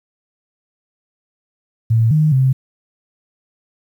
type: tone with pitch steps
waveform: sine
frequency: 113.4 / 154.1 / 131.7 Hz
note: A#2 / D#3 / C3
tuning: -47 / -16 / +12 cents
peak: -10 dBFS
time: 1.9-2.53 s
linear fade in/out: 10 ms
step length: 210 ms
effects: 8-bit